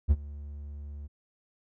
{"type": "tone with ADSR envelope", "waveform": "triangle", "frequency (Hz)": 72.5, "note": "D2", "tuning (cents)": -22, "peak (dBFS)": -14, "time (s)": [0.08, 1.08], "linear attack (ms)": 31, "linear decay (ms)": 43, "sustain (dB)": -22, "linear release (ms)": 22, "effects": []}